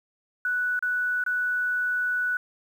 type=tone with dropouts; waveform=sine; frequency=1480 Hz; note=F#6; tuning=in tune; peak=-23 dBFS; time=0.45-2.37 s; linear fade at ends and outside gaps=2 ms; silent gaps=0.792-0.825 / 1.239-1.263 s; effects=9-bit

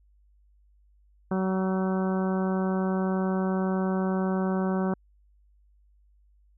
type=harmonic tone with a mistuned harmonic; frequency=188.4 Hz; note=F#3; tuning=32 cents sharp; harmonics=1 / 2 / 3 / 4 / 5 / 6 / 7 / 8; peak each=-25 / -31 / -35 / -37 / -39 / -41 / -42 / -43 dBFS; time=1.31-4.94 s; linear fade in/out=5 ms; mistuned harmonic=8; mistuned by=+19 cents; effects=added 50 Hz sine -58 dBFS peak until 6.57 s

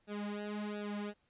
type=tone with flanger; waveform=sawtooth; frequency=207.5 Hz; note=G#3; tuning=1 cent flat; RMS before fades=-40 dBFS; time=0.07-1.14 s; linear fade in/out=50 ms; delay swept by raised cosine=0.95 to 3.95 ms; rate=1.4 Hz; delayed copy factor=-1; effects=pink hiss -75 dBFS RMS until 1.29 s + resampled to 8000 Hz

